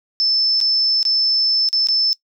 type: tone with dropouts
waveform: sine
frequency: 5274 Hz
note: E8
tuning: in tune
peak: -14 dBFS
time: 0.2-2.13 s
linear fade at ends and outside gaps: 0 ms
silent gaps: 0.603-0.612 / 1.029-1.052 / 1.688-1.729 / 1.871-1.886 s
effects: noise-tail reverb RT60 0.1 s tail -21 dB re dry